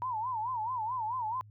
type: tone with vibrato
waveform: sine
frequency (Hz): 941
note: A#5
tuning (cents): +16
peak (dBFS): -31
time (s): 0.02-1.41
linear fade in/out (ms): 0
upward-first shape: sine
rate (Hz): 4.6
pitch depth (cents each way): 170
effects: added 105 Hz sine -51 dBFS peak until 1.5 s